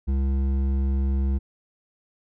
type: tone with hard clipping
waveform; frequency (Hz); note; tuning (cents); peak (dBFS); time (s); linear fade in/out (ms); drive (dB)
sine; 67.5; C#2; -45; -22; 0.07-1.39; 20; 9
effects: none